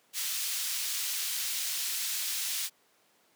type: high-pass noise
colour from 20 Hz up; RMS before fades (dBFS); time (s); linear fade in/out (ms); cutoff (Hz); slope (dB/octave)
pink; -33; 0.13-2.7; 50; 3400; 12
effects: pink hiss -66 dBFS RMS until 3.35 s + high-pass 300 Hz 12 dB/octave